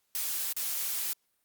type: noise with dropouts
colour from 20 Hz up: blue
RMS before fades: -32 dBFS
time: 0.15-1.13 s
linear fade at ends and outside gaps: 0 ms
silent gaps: 0.526-0.566 s
effects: white hiss -75 dBFS RMS until 1.44 s + Opus 48 kbps